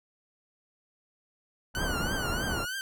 pink low-pass noise, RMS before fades -32 dBFS, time 1.74-2.66 s, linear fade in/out 50 ms, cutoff 1400 Hz, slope 24 dB/octave
sawtooth tone with vibrato, 1480 Hz, F#6, in tune, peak -29 dBFS, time 1.75-2.81 s, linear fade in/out 0 ms, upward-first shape triangle, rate 3.2 Hz, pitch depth 140 cents each way
effects none

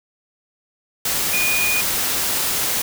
sine tone in noise, 2455 Hz, D#7, 24 cents flat, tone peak -19 dBFS, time 1.33-1.81 s, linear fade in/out 5 ms, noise white, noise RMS -21 dBFS, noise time 1.05-2.82 s, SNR -1 dB, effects none

